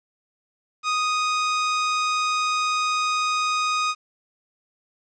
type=tone; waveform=sawtooth; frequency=1244.5 Hz; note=D#6; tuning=in tune; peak=-17 dBFS; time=0.83-3.95 s; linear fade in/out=50 ms; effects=resampled to 16000 Hz + 9-bit